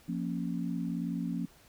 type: chord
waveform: sine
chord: Bb minor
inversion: second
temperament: equal with one note detuned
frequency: 174.61 / 233.1 / 275.6 Hz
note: F3 / Bb3 / Db4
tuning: 0 / 0 / -10 cents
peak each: -34 / -36 / -37 dBFS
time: 0.08-1.46 s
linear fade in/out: 10 ms
effects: pink hiss -60 dBFS RMS until 1.68 s